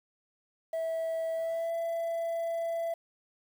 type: tone with pitch glide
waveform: sine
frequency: 653 to 668.6 Hz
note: E5 to E5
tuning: -17 to +24 cents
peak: -27 dBFS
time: 0.73-2.94 s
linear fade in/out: 5 ms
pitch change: +41 cents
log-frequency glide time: 1.34-1.73 s
effects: tanh soft clip ceiling -29 dBFS + 9-bit